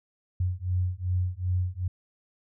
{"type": "beating tone pair", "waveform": "sine", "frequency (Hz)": [89.6, 92.2], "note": ["F2", "F#2"], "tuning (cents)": [45, -6], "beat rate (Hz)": 2.6, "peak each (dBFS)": -28, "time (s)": [0.4, 1.88], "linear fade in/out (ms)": 5, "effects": []}